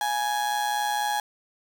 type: tone with amplitude modulation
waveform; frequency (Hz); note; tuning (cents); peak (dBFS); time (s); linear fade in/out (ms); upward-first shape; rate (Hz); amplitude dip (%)
35% pulse; 833; G#5; +5; -20; 0.01-1.2; 2; sine; 124; 55
effects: 8-bit